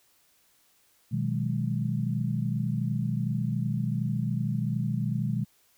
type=chord; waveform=sine; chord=G# minor seventh; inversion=first; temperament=equal with one note detuned; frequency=123.47 / 156.83 / 185 / 207.7 Hz; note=B2 / D#3 / F#3 / G#3; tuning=0 / +14 / 0 / 0 cents; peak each=-29 / -31 / -35 / -32 dBFS; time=1.11-5.45 s; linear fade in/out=20 ms; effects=white hiss -65 dBFS RMS until 5.77 s